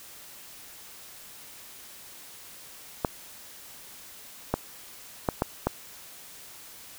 clicks, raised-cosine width 1 ms, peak -9 dBFS, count 5, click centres 3.048 / 4.54 / 5.288 / 5.421 / 5.67 s, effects white hiss -47 dBFS RMS until 6.98 s

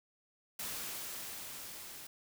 white noise with level ramp, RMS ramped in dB -40 to -49 dBFS, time 0.59-2.07 s, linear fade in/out 5 ms, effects none

